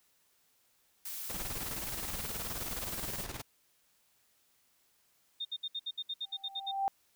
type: noise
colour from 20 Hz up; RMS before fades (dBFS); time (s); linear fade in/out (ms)
blue; -41; 1.05-3.24; 5
type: noise with tremolo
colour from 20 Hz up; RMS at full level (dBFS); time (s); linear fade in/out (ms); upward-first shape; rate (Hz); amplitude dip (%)
pink; -40; 1.29-3.42; 10; square; 19; 60
type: tone bursts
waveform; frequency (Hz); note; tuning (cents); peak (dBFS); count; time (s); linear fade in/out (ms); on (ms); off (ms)
sine; 3659; A#7; -33; -34; 12; 5.4-6.716; 10; 51; 64
type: tone with exponential growth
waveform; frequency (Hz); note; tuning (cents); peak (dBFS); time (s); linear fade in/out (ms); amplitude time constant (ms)
sine; 784; G5; 0; -26; 6.23-6.88; 0; 140
effects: white hiss -71 dBFS RMS until 7.15 s